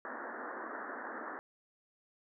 white band-pass noise, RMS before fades -43 dBFS, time 0.05-1.39 s, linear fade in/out 0 ms, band 220 to 1800 Hz, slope 96 dB/octave, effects none

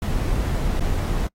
brown noise with dropouts, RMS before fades -22 dBFS, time 0.02-1.27 s, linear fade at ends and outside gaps 2 ms, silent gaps 0.797-0.806 s, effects noise-tail reverb RT60 0.1 s tail -24 dB re dry + AAC 48 kbps

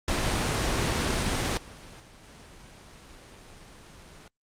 pink noise with level steps, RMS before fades -26 / -45 / -50 / -48 dBFS, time 0.08-4.28 s, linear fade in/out 2 ms, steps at 1.57 / 2 / 2.23 s, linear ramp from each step 5 ms, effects low-pass 8000 Hz 12 dB/octave + Opus 32 kbps

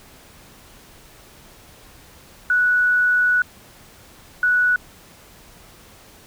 sine tone bursts at uneven times, 1474 Hz, F#6, 7 cents flat, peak -14 dBFS, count 2, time 2.5-3.42 / 4.43-4.76 s, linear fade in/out 2 ms, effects pink hiss -47 dBFS RMS until 6.26 s

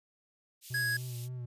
white high-pass noise, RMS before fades -48 dBFS, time 0.61-1.29 s, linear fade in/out 50 ms, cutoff 2700 Hz, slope 24 dB/octave
triangle tone with vibrato, 123.47 Hz, B2, in tune, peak -35 dBFS, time 0.7-1.46 s, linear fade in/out 10 ms, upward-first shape sine, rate 3.6 Hz, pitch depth 47 cents each way
square tone, 1661.2 Hz, G#6, in tune, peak -30 dBFS, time 0.74-0.97 s, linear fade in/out 5 ms
effects resampled to 32000 Hz

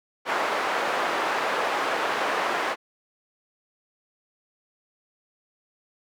white band-pass noise, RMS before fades -26 dBFS, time 0.25-2.76 s, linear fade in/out 50 ms, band 470 to 1300 Hz, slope 12 dB/octave, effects none

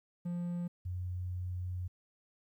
triangle / sine tone pair in turn, 174.61 / 90.44 Hz, F3 / F#2, 0 / -39 cents, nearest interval major seventh, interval 1139 cents, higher first, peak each -32 / -35 dBFS, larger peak first, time 0.25-0.68 / 0.85-1.88 s, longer second, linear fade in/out 10 ms, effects 12-bit

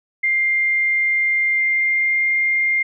sine tone with pitch glide, 2100 to 2112 Hz, C7 to C7, +6 to +16 cents, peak -15 dBFS, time 0.23-2.83 s, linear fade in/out 10 ms, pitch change +10 cents, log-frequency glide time 1.49-2.25 s, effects none

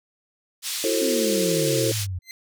pink band-pass noise, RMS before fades -29 dBFS, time 0.62-2.07 s, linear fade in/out 50 ms, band 3600 to 11000 Hz, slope 12 dB/octave
sine chord, F# half-diminished seventh, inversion third, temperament just, 333 / 370 / 444 / 532.8 Hz, E4 / F#4 / A4 / C5, +18 / 0 / +16 / +31 cents, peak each -26 / -30 / -25 / -26 dBFS, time 0.84-1.92 s, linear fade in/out 2 ms
sine exponential sweep, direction down, 277.2 to 87 Hz, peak -26 dBFS, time 1.01-2.19 s, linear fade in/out 10 ms
20% pulse tone with exponential growth, 2068 Hz, C7, 21 cents flat, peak -27 dBFS, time 2.22-2.31 s, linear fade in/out 1 ms, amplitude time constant 19 ms
effects none

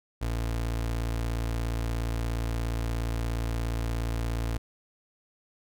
30% pulse tone, 57 Hz, A#1, 38 cents flat, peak -25 dBFS, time 0.21-4.58 s, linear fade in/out 10 ms, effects none

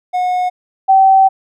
triangle / sine tone pair in turn, 727 / 770.2 Hz, F#5 / G5, -31 / -31 cents, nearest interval minor second, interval 100 cents, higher second, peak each -11 / -5 dBFS, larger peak second, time 0.13-0.5 / 0.88-1.29 s, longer second, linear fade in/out 20 ms, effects none

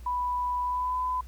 sine tone with pitch glide, 987.8 to 1006.8 Hz, B5 to B5, 0 to +33 cents, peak -26 dBFS, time 0.06-1.21 s, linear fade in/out 5 ms, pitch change +33 cents, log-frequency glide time 0.63-0.98 s, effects added 60 Hz sine -41 dBFS peak until 1.27 s + pink hiss -58 dBFS RMS until 1.27 s

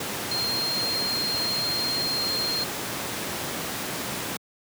sine tone in noise, 4207 Hz, C8, 9 cents sharp, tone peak -25 dBFS, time 0.31-2.64 s, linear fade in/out 5 ms, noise pink, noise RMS -30 dBFS, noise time 0-4.37 s, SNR +2 dB, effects high-pass 150 Hz 12 dB/octave

